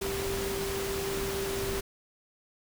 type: tone in noise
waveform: sine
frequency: 392 Hz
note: G4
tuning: in tune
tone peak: -32 dBFS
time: 0.01-1.81 s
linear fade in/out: 10 ms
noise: pink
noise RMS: -35 dBFS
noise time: 0.01-1.81 s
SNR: 0 dB
effects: none